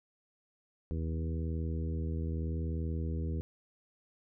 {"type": "harmonic tone with a mistuned harmonic", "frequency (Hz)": 80.8, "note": "E2", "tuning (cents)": -34, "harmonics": [1, 2, 3, 4, 5, 6], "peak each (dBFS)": [-33, -39, -43, -45, -47, -49], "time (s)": [0.91, 3.41], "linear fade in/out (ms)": 0, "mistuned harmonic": 1, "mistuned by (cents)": -32, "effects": []}